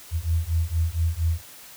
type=beating tone pair; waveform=sine; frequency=80.4 / 84.7 Hz; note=E2 / E2; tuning=-43 / +48 cents; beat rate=4.3 Hz; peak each=-24 dBFS; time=0.11-1.42 s; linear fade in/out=50 ms; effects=white hiss -45 dBFS RMS until 1.76 s